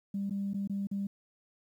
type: tone with dropouts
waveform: sine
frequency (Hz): 198.7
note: G3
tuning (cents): +24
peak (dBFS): -30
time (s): 0.14-1.07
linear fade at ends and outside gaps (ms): 5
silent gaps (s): 0.297-0.307 / 0.534-0.543 / 0.675-0.696 / 0.871-0.913
effects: tanh soft clip ceiling -26 dBFS + 11-bit